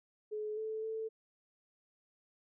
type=tone with pitch steps; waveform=sine; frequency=426 / 437.6 / 442.5 Hz; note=G#4 / A4 / A4; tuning=+44 / -9 / +10 cents; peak=-36 dBFS; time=0.31-1.09 s; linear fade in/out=20 ms; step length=260 ms; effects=none